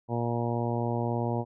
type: harmonic tone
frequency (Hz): 118.4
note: A#2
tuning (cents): +27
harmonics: 1 / 2 / 3 / 4 / 5 / 6 / 7 / 8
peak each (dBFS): -30 / -33 / -35 / -36 / -37 / -38 / -38 / -39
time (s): 0.08-1.45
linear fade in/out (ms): 50
effects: none